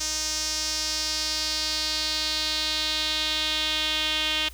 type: tone with band-pass filter sweep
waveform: sawtooth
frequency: 309.5 Hz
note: D#4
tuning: 9 cents flat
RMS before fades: -27 dBFS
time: 0-4.49 s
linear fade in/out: 10 ms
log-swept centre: 5900 to 3200 Hz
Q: 3.4
effects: added 60 Hz sine -42 dBFS peak until 4.53 s + white hiss -50 dBFS RMS until 4.53 s